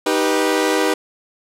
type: chord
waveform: sawtooth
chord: Eb augmented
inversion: none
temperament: equal with one note detuned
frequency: 311.1 / 392 / 490.2 Hz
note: Eb4 / G4 / B4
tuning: 0 / 0 / -13 cents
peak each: -16 dBFS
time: 0.06-0.94 s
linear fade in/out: 5 ms
effects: low-pass 12000 Hz 12 dB/octave